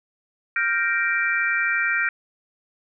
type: chord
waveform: sine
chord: G minor seventh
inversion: third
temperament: equal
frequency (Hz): 1396.9 / 1568 / 1864.7 / 2349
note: F6 / G6 / Bb6 / D7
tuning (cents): 0 / 0 / 0 / 0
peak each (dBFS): -25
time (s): 0.56-2.09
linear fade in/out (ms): 2
effects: none